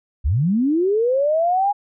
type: linear sweep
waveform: sine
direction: up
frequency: 55 to 829 Hz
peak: -15 dBFS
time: 0.24-1.73 s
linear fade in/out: 20 ms
effects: none